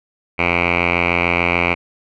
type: tone with low-pass filter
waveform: 5% pulse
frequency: 86.8 Hz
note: F2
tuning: 10 cents flat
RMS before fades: -17 dBFS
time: 0.38-1.75 s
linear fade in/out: 20 ms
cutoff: 2300 Hz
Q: 7.6
effects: none